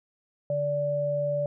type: tone pair together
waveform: sine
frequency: 145.5 / 582 Hz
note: D3 / D5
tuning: -16 / -16 cents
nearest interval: 2 octaves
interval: 2400 cents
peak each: -32 / -25 dBFS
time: 0.5-1.46 s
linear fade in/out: 2 ms
effects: none